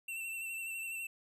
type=tone with vibrato; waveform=square; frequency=2693 Hz; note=E7; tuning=36 cents sharp; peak=-39 dBFS; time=0.08-1.07 s; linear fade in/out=5 ms; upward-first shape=sine; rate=12 Hz; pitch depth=33 cents each way; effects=none